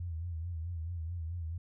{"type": "tone with vibrato", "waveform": "sine", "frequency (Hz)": 83.9, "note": "E2", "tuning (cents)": 31, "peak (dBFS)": -35, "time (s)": [0, 1.58], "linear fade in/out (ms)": 5, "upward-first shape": "sine", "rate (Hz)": 4.6, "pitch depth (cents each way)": 90, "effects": []}